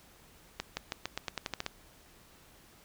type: accelerating click train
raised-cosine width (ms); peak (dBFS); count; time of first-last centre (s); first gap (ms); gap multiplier
0.2; -16; 11; 0.6-1.664; 170; 0.89
effects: pink hiss -59 dBFS RMS until 2.84 s